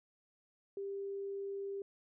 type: tone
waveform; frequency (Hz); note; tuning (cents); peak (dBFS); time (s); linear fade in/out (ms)
sine; 396; G4; +18; -38; 0.77-1.82; 2
effects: none